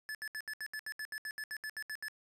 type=tone bursts; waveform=square; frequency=1731 Hz; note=A6; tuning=29 cents flat; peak=-39 dBFS; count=16; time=0.09-2.083 s; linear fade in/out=0 ms; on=58 ms; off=71 ms; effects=resampled to 32000 Hz + 11-bit